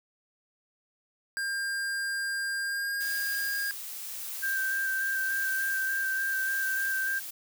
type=tone with pitch glide; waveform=square; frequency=1600 to 1625.1 Hz; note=G6 to G#6; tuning=+35 to -38 cents; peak=-30 dBFS; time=1.37-3.71 s; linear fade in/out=0 ms; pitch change=+27 cents; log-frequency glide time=2.61-3.07 s
type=noise with tremolo; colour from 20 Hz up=blue; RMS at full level=-37 dBFS; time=3-7.31 s; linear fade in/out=10 ms; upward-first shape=sine; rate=0.88 Hz; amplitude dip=25%
type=tone with vibrato; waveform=sine; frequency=1574 Hz; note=G6; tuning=7 cents sharp; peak=-27 dBFS; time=4.42-7.2 s; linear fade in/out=20 ms; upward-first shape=square; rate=3.4 Hz; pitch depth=14 cents each way
effects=none